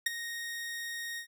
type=tone with ADSR envelope; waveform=sawtooth; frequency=1864 Hz; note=A#6; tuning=1 cent flat; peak=-20 dBFS; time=0.06-1.27 s; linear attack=6 ms; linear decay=17 ms; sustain=-13 dB; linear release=91 ms; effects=none